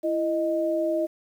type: tone pair together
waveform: sine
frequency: 334.1 / 620.6 Hz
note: E4 / D#5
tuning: +23 / -5 cents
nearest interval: major seventh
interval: 1072 cents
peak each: -26 / -24 dBFS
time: 0.03-1.07 s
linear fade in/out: 20 ms
effects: 9-bit